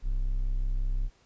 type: tone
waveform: triangle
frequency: 32.8 Hz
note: C1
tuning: 5 cents sharp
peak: -23 dBFS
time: 0.02-1.1 s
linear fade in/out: 50 ms
effects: pink hiss -64 dBFS RMS until 1.25 s + resampled to 16000 Hz